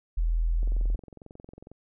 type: tone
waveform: sine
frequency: 41.3 Hz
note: E1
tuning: 4 cents sharp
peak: -22 dBFS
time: 0.17-0.96 s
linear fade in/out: 10 ms
type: click train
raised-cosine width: 2 ms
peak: -32 dBFS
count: 25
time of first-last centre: 0.63-1.716 s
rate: 22.1 Hz
effects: none